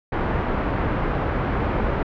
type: low-pass noise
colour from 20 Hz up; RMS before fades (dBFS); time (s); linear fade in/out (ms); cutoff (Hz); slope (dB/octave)
pink; -23; 0.12-2.03; 5; 1500; 12
effects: low-pass 3000 Hz 12 dB/octave